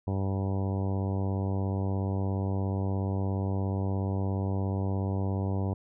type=harmonic tone; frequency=97 Hz; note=G2; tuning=18 cents flat; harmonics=1 / 2 / 3 / 4 / 5 / 6 / 7 / 8 / 9 / 10; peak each=-28 / -34 / -38 / -40 / -42 / -44 / -45 / -46 / -47 / -48 dBFS; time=0.07-5.74 s; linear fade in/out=5 ms; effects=none